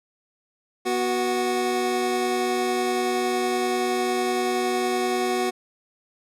25% pulse tone pair together, 243.1 / 370 Hz, B3 / F#4, -27 / 0 cents, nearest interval perfect fifth, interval 727 cents, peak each -25 / -19 dBFS, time 0.85-5.51 s, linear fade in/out 20 ms, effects low-pass 12000 Hz 12 dB/octave

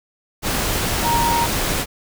sine tone in noise, 936 Hz, A#5, 7 cents sharp, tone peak -17 dBFS, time 1.02-1.48 s, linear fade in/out 50 ms, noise pink, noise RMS -21 dBFS, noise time 0.42-1.86 s, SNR +1 dB, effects none

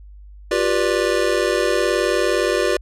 square chord, G dominant seventh, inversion third, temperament just, 352.8 / 392 / 490 / 588 Hz, F4 / G4 / B4 / D5, +18 / 0 / -14 / +2 cents, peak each -23 dBFS, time 0.51-2.77 s, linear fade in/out 5 ms, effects added 50 Hz sine -38 dBFS peak until 2.81 s + low-pass 9000 Hz 12 dB/octave

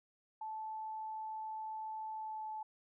sine tone with pitch glide, 873 to 867 Hz, A5 to A5, -14 to -26 cents, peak -40 dBFS, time 0.41-2.63 s, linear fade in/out 5 ms, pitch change -12 cents, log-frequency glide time 2.14-2.48 s, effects none

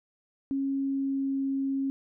sine tone with pitch glide, 273.3 to 271.6 Hz, C#4 to C#4, -24 to -35 cents, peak -26 dBFS, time 0.51-1.9 s, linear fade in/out 0 ms, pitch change -11 cents, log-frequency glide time 0.78-1.44 s, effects none

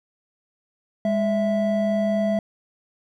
triangle tone pair together, 205 / 659.3 Hz, G#3 / E5, -22 / 0 cents, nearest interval octave + minor sixth, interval 2022 cents, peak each -20 dBFS, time 1.05-2.39 s, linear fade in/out 2 ms, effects none

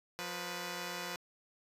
5% pulse tone pair together, 177.14 / 494.7 Hz, F3 / B4, +25 / +3 cents, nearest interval octave + tritone, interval 1778 cents, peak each -30 / -30 dBFS, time 0.19-1.16 s, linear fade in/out 0 ms, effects resampled to 32000 Hz

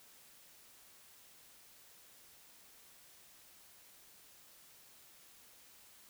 silence, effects white hiss -61 dBFS RMS until 6.09 s

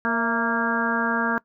harmonic tone with a mistuned harmonic, 232 Hz, A#3, 8 cents flat, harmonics 1 / 2 / 3 / 4 / 5 / 6 / 7, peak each -26 / -31 / -32 / -29 / -30 / -28 / -26 dBFS, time 0.05-1.38 s, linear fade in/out 0 ms, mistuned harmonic 3, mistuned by -58 cents, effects noise-tail reverb RT60 0.1 s tail -21 dB re dry

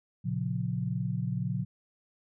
sine chord, Bb minor, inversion none, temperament equal with one note detuned, 116.54 / 138.59 / 179.01 Hz, Bb2 / Db3 / F3, 0 / 0 / +43 cents, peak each -33 dBFS, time 0.24-1.65 s, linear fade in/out 20 ms, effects none

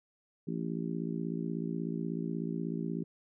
harmonic tone, 56.4 Hz, A1, 44 cents sharp, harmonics 3 / 4 / 5 / 6 / 7, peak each -36 / -38 / -40 / -42 / -43 dBFS, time 0.47-3.04 s, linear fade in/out 10 ms, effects none

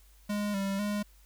square tone with vibrato, 201.3 Hz, G3, 46 cents sharp, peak -30 dBFS, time 0.29-1.03 s, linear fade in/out 10 ms, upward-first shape square, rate 2 Hz, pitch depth 45 cents each way, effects added 50 Hz sine -56 dBFS peak until 1.25 s + white hiss -64 dBFS RMS until 1.25 s

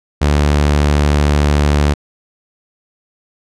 sawtooth tone, 73.3 Hz, D2, 3 cents flat, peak -6 dBFS, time 0.21-1.94 s, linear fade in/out 10 ms, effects low-pass 8000 Hz 12 dB/octave

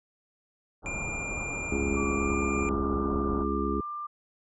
pink low-pass noise, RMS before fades -37 dBFS, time 0.82-3.46 s, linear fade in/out 50 ms, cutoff 1400 Hz, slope 96 dB/octave
square tone, 2394 Hz, D7, 33 cents sharp, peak -34 dBFS, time 0.86-2.69 s, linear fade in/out 0 ms
harmonic tone, 69 Hz, C#2, 7 cents flat, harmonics 1 / 3 / 4 / 5 / 6, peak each -33 / -33 / -33 / -33 / -33 dBFS, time 1.71-3.81 s, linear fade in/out 5 ms
sine tone with pitch glide, 1156 to 1189.9 Hz, D6 to D6, -28 to +22 cents, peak -33 dBFS, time 1.96-4.07 s, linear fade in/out 10 ms, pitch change +50 cents, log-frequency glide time 2.15-2.31 s
effects resampled to 24000 Hz

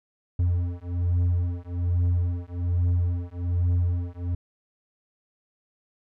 triangle beating tone pair, 87.31 / 88.51 Hz, F2 / F2, 0 / +24 cents, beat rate 1.2 Hz, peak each -23 dBFS, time 0.39-4.35 s, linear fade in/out 5 ms, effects none

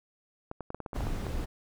clicks, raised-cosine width 1 ms, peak -23 dBFS, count 11, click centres 0.514 / 0.607 / 0.704 / 0.746 / 0.803 / 0.862 / 0.932 / 0.963 / 1.007 / 1.069 / 1.267 s
brown noise, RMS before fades -33 dBFS, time 0.94-1.46 s, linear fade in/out 20 ms
effects none

